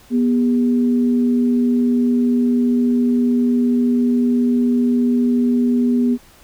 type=tone pair together; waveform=sine; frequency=243.5 / 406.4 Hz; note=B3 / G#4; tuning=-24 / -38 cents; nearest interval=major sixth; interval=886 cents; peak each=-13 / -25 dBFS; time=0.1-6.18 s; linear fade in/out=50 ms; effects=pink hiss -48 dBFS RMS until 6.43 s